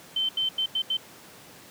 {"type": "tone bursts at uneven times", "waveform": "sine", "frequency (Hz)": 3090, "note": "G7", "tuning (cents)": -26, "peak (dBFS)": -23, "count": 5, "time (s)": [[0.16, 0.29], [0.37, 0.49], [0.58, 0.66], [0.75, 0.82], [0.9, 0.97]], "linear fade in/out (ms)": 5, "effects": ["pink hiss -48 dBFS RMS until 1.7 s", "high-pass 150 Hz 12 dB/octave"]}